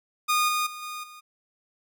sawtooth tone with level steps, 1227 Hz, D#6, 25 cents flat, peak -17 / -20 / -33 / -30 / -40 dBFS, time 0.28-1.21 s, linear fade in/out 20 ms, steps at 0.48 / 0.66 / 0.82 / 1.03 s, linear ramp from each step 10 ms, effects none

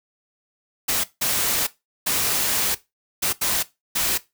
white noise bursts at uneven times, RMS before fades -22 dBFS, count 6, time 0.88-1.04 / 1.21-1.67 / 2.06-2.75 / 3.22-3.33 / 3.41-3.63 / 3.95-4.18 s, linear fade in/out 10 ms, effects noise-tail reverb RT60 0.2 s tail -17 dB re dry

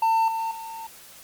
triangle tone with level steps, 900 Hz, A5, 39 cents sharp, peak -16 / -23 / -32 dBFS, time 0.02-0.87 s, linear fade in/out 5 ms, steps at 0.28 / 0.51 s, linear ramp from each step 2 ms, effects white hiss -47 dBFS RMS until 1.23 s + Opus 32 kbps

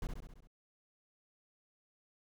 brown noise with echo, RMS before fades -36 dBFS, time 0.02-0.07 s, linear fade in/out 2 ms, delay 67 ms, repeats 6, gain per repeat -4 dB, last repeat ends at 0.472 s, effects none

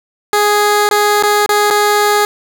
15% pulse tone with dropouts, 415.3 Hz, G#4, in tune, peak -3 dBFS, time 0.33-2.25 s, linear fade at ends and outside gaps 1 ms, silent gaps 0.89-0.911 / 1.226-1.235 / 1.462-1.491 / 1.703-1.708 s, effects none

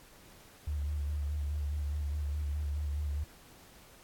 sine tone with vibrato, 73.42 Hz, D2, in tune, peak -31 dBFS, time 0.67-3.24 s, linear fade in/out 5 ms, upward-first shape square, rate 4.8 Hz, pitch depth 31 cents each way, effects pink hiss -57 dBFS RMS until 4.03 s + AAC 64 kbps

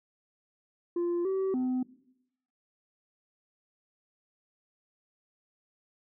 sine tone with pitch steps, 346.8 / 383.1 / 254.6 Hz, F4 / G4 / C4, -12 / -40 / -47 cents, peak -24 dBFS, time 0.96-1.83 s, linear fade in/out 5 ms, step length 290 ms, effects noise-tail reverb RT60 0.8 s tail -19 dB re dry + tanh soft clip ceiling -26 dBFS

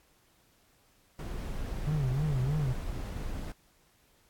brown noise, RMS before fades -36 dBFS, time 1.19-3.52 s, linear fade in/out 2 ms
triangle tone with vibrato, 139.5 Hz, C#3, 11 cents sharp, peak -25 dBFS, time 1.86-2.74 s, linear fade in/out 20 ms, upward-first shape sine, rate 3.2 Hz, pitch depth 180 cents each way
effects pink hiss -66 dBFS RMS until 4.29 s + AAC 64 kbps

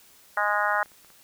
harmonic tone, 207.2 Hz, G#3, 4 cents flat, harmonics 3 / 4 / 5 / 6 / 7 / 8 / 9, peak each -31 / -28 / -30 / -29 / -27 / -32 / -32 dBFS, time 0.37-0.83 s, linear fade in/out 2 ms
clicks, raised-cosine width 0.5 ms, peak -37 / -38 / -36 / -40 / -38 / -39 dBFS, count 6, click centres 0.72 / 0.75 / 0.859 / 0.918 / 1.047 / 1.103 s
effects white hiss -55 dBFS RMS until 1.23 s

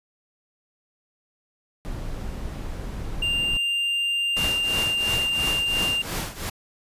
brown noise, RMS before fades -31 dBFS, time 1.85-3.57 s, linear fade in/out 0 ms
triangle tone, 2794 Hz, F7, in tune, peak -20 dBFS, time 3.22-6.02 s, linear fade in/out 5 ms
pink noise with tremolo, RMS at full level -27 dBFS, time 4.36-6.5 s, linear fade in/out 10 ms, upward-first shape triangle, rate 2.9 Hz, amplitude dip 85%
effects resampled to 32000 Hz

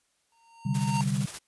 square tone with exponential growth, 920 Hz, A#5, 23 cents flat, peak -27 dBFS, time 0.32-1.01 s, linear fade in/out 2 ms, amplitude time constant 150 ms
sine chord, C suspended second, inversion none, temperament equal with one note detuned, 130.81 / 147.26 / 196 Hz, C3 / D3 / G3, 0 / +5 / 0 cents, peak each -29 dBFS, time 0.65-1.26 s, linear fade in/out 10 ms
white noise with tremolo, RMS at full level -38 dBFS, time 0.74-1.39 s, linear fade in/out 10 ms, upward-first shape square, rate 15 Hz, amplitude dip 40%
effects white hiss -72 dBFS RMS until 1.47 s + resampled to 24000 Hz

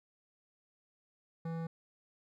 sine tone with hard clipping, 164.81 Hz, E3, in tune, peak -38 dBFS, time 1.45-1.67 s, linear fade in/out 5 ms, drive 15 dB, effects none

